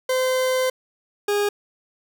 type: tone pair in turn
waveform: 40% pulse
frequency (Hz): 515 / 410.3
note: C5 / G#4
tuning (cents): -28 / -21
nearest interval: major third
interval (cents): 393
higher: first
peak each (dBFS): -18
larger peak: neither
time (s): 0.09-0.7 / 1.28-1.49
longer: first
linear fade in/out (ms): 5
effects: none